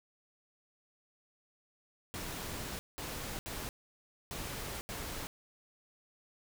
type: noise bursts at uneven times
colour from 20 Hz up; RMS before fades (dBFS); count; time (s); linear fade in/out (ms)
pink; -41; 5; 2.14-2.79 / 2.98-3.39 / 3.46-3.69 / 4.31-4.81 / 4.89-5.27; 0
effects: none